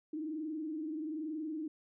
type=tone with frequency modulation; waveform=sine; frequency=311.1 Hz; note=D#4; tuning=in tune; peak=-36 dBFS; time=0.13-1.68 s; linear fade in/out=5 ms; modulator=21.1 Hz; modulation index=0.74; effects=none